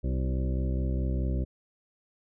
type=harmonic tone with a mistuned harmonic; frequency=64.7 Hz; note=C2; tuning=19 cents flat; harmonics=1 / 2 / 3 / 4 / 5 / 6 / 8 / 9; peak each=-27 / -33 / -37 / -39 / -41 / -43 / -45 / -46 dBFS; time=0.03-1.45 s; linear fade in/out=20 ms; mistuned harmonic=5; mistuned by=+30 cents; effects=none